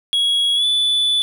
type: tone with pitch glide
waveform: triangle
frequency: 3326 to 3475 Hz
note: G#7 to A7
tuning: +2 to -22 cents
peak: -13 dBFS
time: 0.13-1.22 s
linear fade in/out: 0 ms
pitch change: +76 cents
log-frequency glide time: 0.55-0.65 s
effects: none

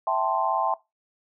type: chord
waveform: sine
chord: A minor seventh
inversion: second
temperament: equal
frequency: 659.3 / 784 / 880 / 1046.5 Hz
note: E5 / G5 / A5 / C6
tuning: 0 / 0 / 0 / 0 cents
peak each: -27 dBFS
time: 0.07-0.74 s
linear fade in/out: 2 ms
effects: noise-tail reverb RT60 0.2 s tail -19 dB re dry

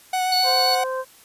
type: tone with vibrato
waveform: 45% pulse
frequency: 740 Hz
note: F#5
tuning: in tune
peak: -20 dBFS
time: 0.13-0.84 s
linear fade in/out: 5 ms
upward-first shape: sine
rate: 7.6 Hz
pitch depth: 12 cents each way
type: tone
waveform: triangle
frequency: 4435 Hz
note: C#8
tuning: in tune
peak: -18 dBFS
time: 0.32-0.75 s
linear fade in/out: 2 ms
type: harmonic tone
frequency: 520 Hz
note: C5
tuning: 11 cents flat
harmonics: 1 / 2 / 3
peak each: -25 / -29 / -35 dBFS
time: 0.43-1.05 s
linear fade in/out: 50 ms
effects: white hiss -50 dBFS RMS until 1.24 s + resampled to 32000 Hz

